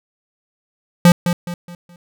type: tone with echo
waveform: square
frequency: 174.61 Hz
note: F3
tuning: in tune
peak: -6 dBFS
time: 1.05-1.12 s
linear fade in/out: 2 ms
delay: 210 ms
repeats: 4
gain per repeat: -9 dB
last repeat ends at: 1.96 s
effects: none